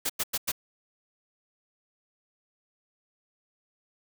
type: noise bursts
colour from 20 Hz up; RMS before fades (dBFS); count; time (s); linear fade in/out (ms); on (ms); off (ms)
white; -28; 4; 0.05-0.519; 10; 46; 95
effects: none